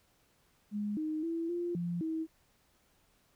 sine tone with pitch steps, 207.5 / 310.5 / 331.6 / 347.7 / 173 / 320.8 Hz, G#3 / D#4 / E4 / F4 / F3 / E4, -1 / -3 / +10 / -8 / -16 / -47 cents, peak -32 dBFS, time 0.71-2.27 s, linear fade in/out 50 ms, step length 260 ms, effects pink hiss -70 dBFS RMS until 3.35 s

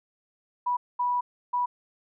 sine tone bursts at uneven times, 980 Hz, B5, 14 cents flat, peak -23 dBFS, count 3, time 0.66-0.77 / 0.99-1.21 / 1.53-1.66 s, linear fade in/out 10 ms, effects none

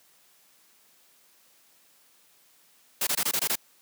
white noise bursts, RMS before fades -26 dBFS, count 7, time 3.01-3.556 s, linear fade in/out 5 ms, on 60 ms, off 21 ms, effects white hiss -61 dBFS RMS until 3.81 s + high-pass 150 Hz 12 dB/octave

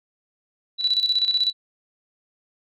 sine tone with tremolo, 3951 Hz, B7, in tune, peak -16 dBFS, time 0.78-1.53 s, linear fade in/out 50 ms, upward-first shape square, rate 16 Hz, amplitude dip 65%, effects none

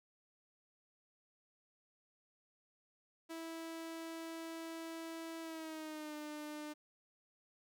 sawtooth tone with pitch glide, 327.7 to 300.5 Hz, E4 to D4, -10 to +40 cents, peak -40 dBFS, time 3.29-6.74 s, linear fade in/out 20 ms, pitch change -150 cents, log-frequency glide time 5.41-6.16 s, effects none

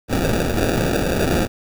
violet noise with sample-and-hold, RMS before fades -19 dBFS, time 0.08-1.48 s, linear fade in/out 50 ms, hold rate 1050 Hz, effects none

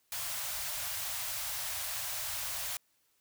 white band-stop noise, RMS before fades -37 dBFS, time 0.12-2.77 s, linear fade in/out 2 ms, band 140 to 560 Hz, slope 96 dB/octave, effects white hiss -73 dBFS RMS until 3.2 s

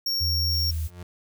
square tone, 5520 Hz, F8, 21 cents flat, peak -24 dBFS, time 0.06-0.71 s, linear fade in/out 5 ms
sine tone with vibrato, 79.8 Hz, D#2, 44 cents sharp, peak -25 dBFS, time 0.2-0.88 s, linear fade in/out 20 ms, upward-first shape triangle, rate 4.2 Hz, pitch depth 27 cents each way
blue noise, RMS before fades -43 dBFS, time 0.48-0.91 s, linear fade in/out 50 ms
35% pulse tone with exponential growth, 88.6 Hz, F2, 25 cents sharp, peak -32 dBFS, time 0.72-1.03 s, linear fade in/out 5 ms, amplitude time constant 67 ms
effects none

